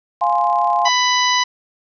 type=click train; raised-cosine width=0.2 ms; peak=-24 dBFS; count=24; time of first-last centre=0.21-0.877 s; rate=34.5 Hz
type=chord; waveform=sine; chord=F minor; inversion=none; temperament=equal; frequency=698.5 / 830.6 / 1046.5 Hz; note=F5 / Ab5 / C6; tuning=0 / 0 / 0 cents; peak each=-18 dBFS; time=0.21-0.89 s; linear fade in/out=10 ms
type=harmonic tone; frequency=994 Hz; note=B5; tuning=11 cents sharp; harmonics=1 / 2 / 3 / 4 / 5 / 6; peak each=-17 / -20 / -22 / -23 / -24 / -25 dBFS; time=0.85-1.44 s; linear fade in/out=10 ms
effects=none